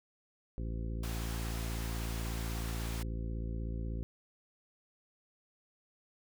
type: harmonic tone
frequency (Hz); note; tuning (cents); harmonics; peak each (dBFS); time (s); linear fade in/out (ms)
56.3; A1; +40; 1 / 2 / 3 / 4 / 5 / 6 / 7 / 9; -36 / -42 / -46 / -48 / -50 / -52 / -53 / -55; 0.58-4.03; 0
type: high-pass noise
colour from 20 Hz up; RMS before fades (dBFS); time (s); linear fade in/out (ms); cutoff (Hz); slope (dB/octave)
pink; -46; 1.03-3.03; 5; 610; 96
effects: none